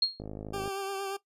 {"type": "tone with exponential decay", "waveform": "sine", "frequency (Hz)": 4260, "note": "C8", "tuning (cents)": 30, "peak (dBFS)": -19, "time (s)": [0.02, 0.21], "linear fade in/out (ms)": 5, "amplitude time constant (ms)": 40}
{"type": "click train", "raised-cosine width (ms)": 2, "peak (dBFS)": -26, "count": 26, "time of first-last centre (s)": [0.2, 0.677], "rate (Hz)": 52.4}
{"type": "tone with vibrato", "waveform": "20% pulse", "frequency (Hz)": 392, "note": "G4", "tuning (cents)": 0, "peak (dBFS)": -28, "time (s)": [0.53, 1.17], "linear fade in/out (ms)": 10, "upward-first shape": "triangle", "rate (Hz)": 8.6, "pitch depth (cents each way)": 34}
{"effects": ["noise-tail reverb RT60 0.1 s tail -17 dB re dry", "resampled to 32000 Hz"]}